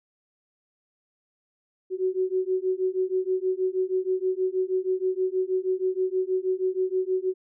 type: beating tone pair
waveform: sine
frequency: 370 / 376.3 Hz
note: F#4 / F#4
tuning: 0 / +29 cents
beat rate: 6.3 Hz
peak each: -26 dBFS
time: 1.9-7.34 s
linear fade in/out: 50 ms
effects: none